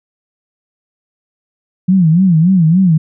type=tone with vibrato; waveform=sine; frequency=173.7 Hz; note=F3; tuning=9 cents flat; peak=-6 dBFS; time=1.88-2.98 s; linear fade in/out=10 ms; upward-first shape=sine; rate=3.5 Hz; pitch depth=180 cents each way; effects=none